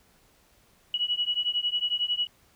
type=beating tone pair; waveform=sine; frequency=2923 / 2934 Hz; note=F#7 / F#7; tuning=-22 / -15 cents; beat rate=11 Hz; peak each=-28 dBFS; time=0.94-2.27 s; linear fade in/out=2 ms; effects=pink hiss -62 dBFS RMS until 2.55 s